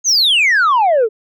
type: exponential sweep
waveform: sine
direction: down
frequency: 6645 to 415.3 Hz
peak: -7 dBFS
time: 0.04-1.09 s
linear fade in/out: 50 ms
effects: tanh soft clip ceiling -8 dBFS